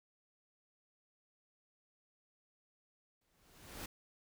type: noise with exponential growth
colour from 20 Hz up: pink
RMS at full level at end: -43 dBFS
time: 3.21-3.86 s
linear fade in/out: 5 ms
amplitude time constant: 140 ms
effects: none